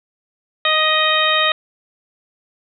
harmonic tone with a mistuned harmonic, 622 Hz, D#5, 1 cent flat, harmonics 1 / 2 / 3 / 4 / 5 / 6, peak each -22 / -19 / -20 / -22 / -22 / -19 dBFS, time 0.65-1.52 s, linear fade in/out 2 ms, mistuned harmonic 3, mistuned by +16 cents, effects none

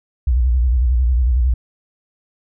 sine tone with vibrato, 61.74 Hz, B1, in tune, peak -11 dBFS, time 0.27-1.54 s, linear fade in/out 5 ms, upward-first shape square, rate 11 Hz, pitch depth 110 cents each way, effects tanh soft clip ceiling -7 dBFS

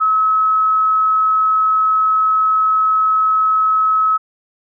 sine tone, 1287 Hz, E6, 42 cents flat, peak -11 dBFS, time 0-4.18 s, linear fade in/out 20 ms, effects none

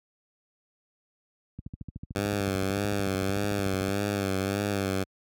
click train, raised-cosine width 5 ms, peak -24 dBFS, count 32, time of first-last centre 1.59-3.886 s, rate 13.5 Hz
10% pulse tone with vibrato, 98.7 Hz, G2, 12 cents sharp, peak -18 dBFS, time 2.15-5.04 s, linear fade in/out 10 ms, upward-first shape sine, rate 1.7 Hz, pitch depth 62 cents each way
effects high-pass 60 Hz 12 dB/octave

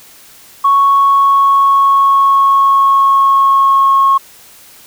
sine tone with pitch glide, 1108.7 to 1090.3 Hz, C#6 to C#6, 0 to -29 cents, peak -5 dBFS, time 0.64-4.18 s, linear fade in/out 10 ms, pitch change -29 cents, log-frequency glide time 0.79-3.92 s, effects tanh soft clip ceiling -1 dBFS + white hiss -40 dBFS RMS until 4.86 s

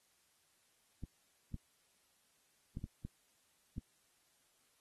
clicks, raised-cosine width 5 ms, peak -30 dBFS, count 6, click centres 1.037 / 1.543 / 2.771 / 2.841 / 3.05 / 3.781 s, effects white hiss -74 dBFS RMS until 4.8 s + AAC 32 kbps

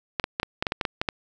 clicks, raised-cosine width 0.3 ms, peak -8 dBFS, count 11, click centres 0.198 / 0.241 / 0.399 / 0.431 / 0.625 / 0.668 / 0.721 / 0.812 / 0.852 / 1.015 / 1.088 s, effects none

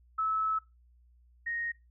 sine tone pair in turn, 1301 / 1865.7 Hz, E6 / A#6, -23 / +1 cents, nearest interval tritone, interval 624 cents, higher second, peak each -27 / -32 dBFS, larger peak first, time 0.18-0.59 / 1.46-1.72 s, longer first, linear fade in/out 10 ms, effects noise-tail reverb RT60 0.2 s tail -18 dB re dry + added 60 Hz sine -59 dBFS peak until 1.9 s

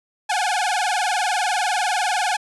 sawtooth tone with vibrato, 784 Hz, G5, in tune, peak -15 dBFS, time 0.29-2.37 s, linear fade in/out 10 ms, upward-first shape sine, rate 20 Hz, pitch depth 170 cents each way, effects resampled to 24000 Hz

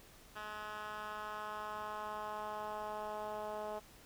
10% pulse tone with band-pass filter sweep, 212 Hz, G#3, 36 cents sharp, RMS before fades -43 dBFS, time 0.35-3.8 s, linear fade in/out 20 ms, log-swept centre 1700 to 640 Hz, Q 1.6, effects pink hiss -60 dBFS RMS until 4.05 s

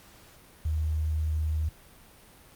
sine tone with quantisation, 77.78 Hz, D#2, in tune, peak -25 dBFS, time 0.65-1.69 s, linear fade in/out 5 ms, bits 9, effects pink hiss -54 dBFS RMS until 2.55 s + Opus 48 kbps

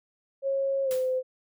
sine tone with pitch glide, 545 to 514.4 Hz, C#5 to C5, -29 to -30 cents, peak -24 dBFS, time 0.42-1.23 s, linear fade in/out 50 ms, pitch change -101 cents, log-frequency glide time 0.84-0.92 s
white noise with exponential decay, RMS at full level -37 dBFS, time 0.91-1.19 s, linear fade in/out 0 ms, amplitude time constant 60 ms
effects none

